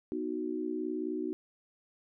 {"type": "chord", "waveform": "sine", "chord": "B major", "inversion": "none", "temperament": "equal", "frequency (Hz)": [246.9, 311.1, 370], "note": ["B3", "D#4", "F#4"], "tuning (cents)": [0, 0, 0], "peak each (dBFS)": [-39, -35, -36], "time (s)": [0.12, 1.33], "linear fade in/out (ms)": 0, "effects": []}